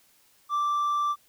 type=tone with hard clipping; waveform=sine; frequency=1173 Hz; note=D6; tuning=2 cents flat; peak=-24 dBFS; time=0.49-1.16 s; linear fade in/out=50 ms; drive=2 dB; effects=white hiss -62 dBFS RMS until 1.28 s